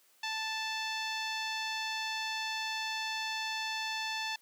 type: tone with low-pass filter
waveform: 10% pulse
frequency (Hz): 880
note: A5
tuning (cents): 0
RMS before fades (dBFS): -36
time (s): 0.23-4.36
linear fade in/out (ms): 5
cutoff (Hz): 6000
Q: 0.81
effects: white hiss -66 dBFS RMS until 4.41 s + high-pass 300 Hz 12 dB/octave